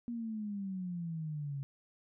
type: exponential sweep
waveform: sine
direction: down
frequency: 240 to 136.4 Hz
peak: -36 dBFS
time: 0.08-1.63 s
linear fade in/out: 0 ms
effects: none